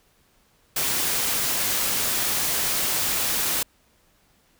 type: noise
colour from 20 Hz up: white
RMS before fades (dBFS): -24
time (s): 0.76-3.63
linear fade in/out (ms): 5
effects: pink hiss -62 dBFS RMS until 4.59 s